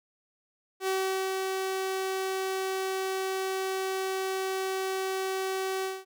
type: tone with ADSR envelope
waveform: sawtooth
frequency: 380.9 Hz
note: G4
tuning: 50 cents flat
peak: -22 dBFS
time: 0.8-6.05 s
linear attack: 76 ms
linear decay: 440 ms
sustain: -3 dB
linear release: 210 ms
effects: none